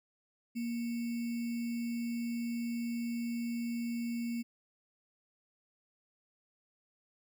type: tone with sample-and-hold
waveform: sine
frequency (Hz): 234.9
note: A#3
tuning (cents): +13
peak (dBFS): -33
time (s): 0.55-4.43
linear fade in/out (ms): 20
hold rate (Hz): 2450
effects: none